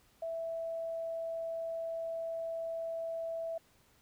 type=tone; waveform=sine; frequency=659.3 Hz; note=E5; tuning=in tune; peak=-35 dBFS; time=0.22-3.58 s; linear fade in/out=5 ms; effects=pink hiss -67 dBFS RMS until 4.01 s